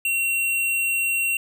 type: tone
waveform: square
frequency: 2737 Hz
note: F7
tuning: 36 cents flat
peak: -21 dBFS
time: 0.05-1.37 s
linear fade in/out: 2 ms
effects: none